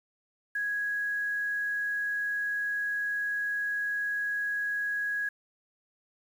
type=tone with quantisation; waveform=sine; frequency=1661.2 Hz; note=G#6; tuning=in tune; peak=-28 dBFS; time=0.55-5.29 s; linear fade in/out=5 ms; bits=9; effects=none